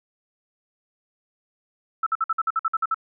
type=tone bursts; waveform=sine; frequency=1318.5 Hz; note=E6; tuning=in tune; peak=-19 dBFS; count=11; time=2.03-2.945 s; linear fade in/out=5 ms; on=35 ms; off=53 ms; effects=none